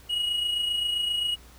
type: tone with amplitude modulation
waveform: triangle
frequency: 2900 Hz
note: F#7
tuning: 35 cents flat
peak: -21 dBFS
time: 0.09-1.36 s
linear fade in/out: 20 ms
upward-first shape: sine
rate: 27.6 Hz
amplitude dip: 45%
effects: added 60 Hz sine -51 dBFS peak until 1.58 s + pink hiss -53 dBFS RMS until 1.58 s